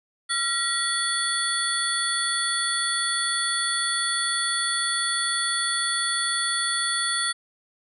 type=tone cluster; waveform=sine; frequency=1374 / 1915 / 3428 / 4431 / 9380 Hz; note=F6 / A#6 / A7 / C#8 / D9; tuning=-29 / +46 / -46 / -2 / -3 cents; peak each=-29 dBFS; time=0.29-7.33 s; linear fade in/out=20 ms; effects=none